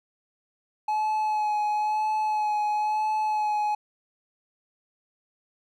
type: tone with vibrato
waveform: triangle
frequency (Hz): 851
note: G#5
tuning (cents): +42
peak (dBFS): -21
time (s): 0.88-3.75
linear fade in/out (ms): 5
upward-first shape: sine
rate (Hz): 1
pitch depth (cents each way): 21
effects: none